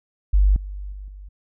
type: tone with level steps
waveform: sine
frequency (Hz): 49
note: G1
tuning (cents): 0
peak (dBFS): -12 / -29 / -32 / -36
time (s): 0.33-1.29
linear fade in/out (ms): 10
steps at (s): 0.56 / 0.92 / 1.08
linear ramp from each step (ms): 2
effects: none